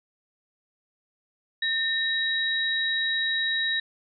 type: tone pair together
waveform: sine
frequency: 1812 / 3842 Hz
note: A#6 / B7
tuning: -50 / -48 cents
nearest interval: octave + minor second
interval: 1302 cents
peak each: -26 dBFS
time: 1.62-3.8 s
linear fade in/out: 5 ms
effects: none